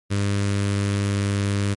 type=tone with notch filter; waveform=sawtooth; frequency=100.5 Hz; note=G2; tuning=44 cents sharp; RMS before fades=-22 dBFS; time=0.1-1.75 s; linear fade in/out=20 ms; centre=780 Hz; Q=1.2; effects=MP3 48 kbps